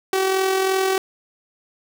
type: tone with amplitude modulation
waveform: sawtooth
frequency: 381.5 Hz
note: G4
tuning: 47 cents flat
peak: -12 dBFS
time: 0.13-0.98 s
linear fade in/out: 2 ms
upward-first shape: sine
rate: 42.9 Hz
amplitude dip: 40%
effects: none